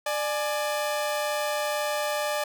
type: tone pair together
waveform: sawtooth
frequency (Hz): 594.7 / 841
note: D5 / G#5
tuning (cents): +22 / +22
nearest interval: tritone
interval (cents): 600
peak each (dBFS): -23 / -28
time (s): 0.06-2.44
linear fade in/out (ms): 5
effects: none